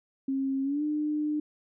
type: tone with pitch glide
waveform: sine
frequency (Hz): 269.6 to 300.9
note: C#4 to D4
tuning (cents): -48 to +42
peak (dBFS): -26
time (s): 0.28-1.4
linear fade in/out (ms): 5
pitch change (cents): +190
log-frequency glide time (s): 0.63-0.83
effects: none